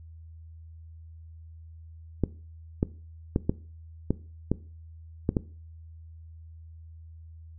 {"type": "clicks", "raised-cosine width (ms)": 3, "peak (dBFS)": -10, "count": 8, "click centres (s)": [2.237, 2.829, 3.361, 3.495, 4.106, 4.516, 5.291, 5.368], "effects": ["noise-tail reverb RT60 0.4 s tail -19 dB re dry", "added 81 Hz sine -44 dBFS peak until 7.58 s"]}